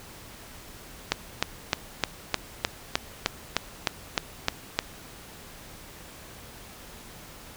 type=click train; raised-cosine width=0.2 ms; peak=-4 dBFS; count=13; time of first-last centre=1.12-4.79 s; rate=3.27 Hz; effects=pink hiss -46 dBFS RMS until 7.56 s

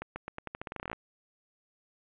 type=accelerating click train; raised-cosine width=0.5 ms; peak=-22 dBFS; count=17; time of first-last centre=0.02-0.93 s; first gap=140 ms; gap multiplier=0.86; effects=resampled to 8000 Hz + 9-bit

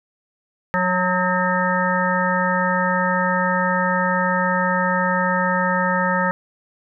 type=harmonic tone with a mistuned harmonic; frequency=182.6 Hz; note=F#3; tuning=23 cents flat; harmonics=1 / 3 / 5 / 7 / 9 / 10; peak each=-23 / -24 / -23 / -24 / -27 / -24 dBFS; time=0.74-6.31 s; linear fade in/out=0 ms; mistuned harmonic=9; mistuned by=-44 cents; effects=none

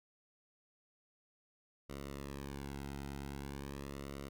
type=tone with flanger; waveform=sawtooth; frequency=69.6 Hz; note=C#2; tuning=8 cents sharp; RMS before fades=-45 dBFS; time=1.89-4.29 s; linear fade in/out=10 ms; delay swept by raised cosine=1.2 to 1.76 ms; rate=0.43 Hz; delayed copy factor=-0.9; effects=none

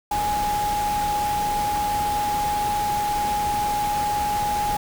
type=tone in noise; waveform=sine; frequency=830.6 Hz; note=G#5; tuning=in tune; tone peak=-21 dBFS; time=0.11-4.77 s; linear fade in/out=5 ms; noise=pink; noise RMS=-31 dBFS; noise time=0.11-4.77 s; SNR=+7 dB; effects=none

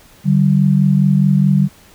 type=tone pair together; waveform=sine; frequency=146.83 / 191.61 Hz; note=D3 / G3; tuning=0 / -39 cents; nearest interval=perfect fourth; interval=461 cents; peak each=-12 dBFS; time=0.24-1.69 s; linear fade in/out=50 ms; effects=pink hiss -46 dBFS RMS until 1.94 s

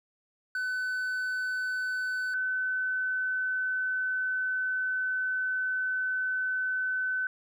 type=tone pair in turn; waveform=triangle / sine; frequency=1508 / 1514.5 Hz; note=F#6 / F#6; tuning=+32 / +40 cents; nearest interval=unison; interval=8 cents; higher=second; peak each=-27 dBFS; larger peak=neither; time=0.55-2.34 / 2.34-7.27 s; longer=second; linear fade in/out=2 ms; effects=none

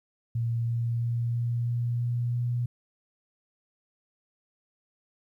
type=tone with pitch steps; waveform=sine; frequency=116.54 / 117.28 / 118.03 / 118.78 / 119.54 / 120.3 / 121.07 Hz; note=A#2 / A#2 / A#2 / A#2 / A#2 / B2 / B2; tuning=0 / +11 / +22 / +33 / +44 / -45 / -34 cents; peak=-25 dBFS; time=0.35-2.66 s; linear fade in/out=5 ms; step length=330 ms; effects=11-bit

